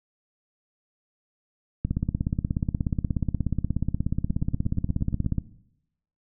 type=two click trains; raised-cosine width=5 ms; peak=-20 / -12 dBFS; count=9 / 60; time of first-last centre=4.3-5.247 / 1.85-5.383 s; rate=8.45 / 16.7 Hz; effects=noise-tail reverb RT60 0.8 s tail -17 dB re dry